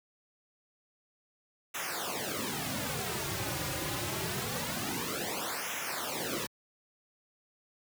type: noise with flanger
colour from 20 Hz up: pink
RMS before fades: -35 dBFS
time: 1.74-6.47 s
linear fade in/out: 10 ms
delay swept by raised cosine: 0.22 to 4.52 ms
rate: 0.25 Hz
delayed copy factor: -0.95
effects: high-pass 100 Hz 12 dB/octave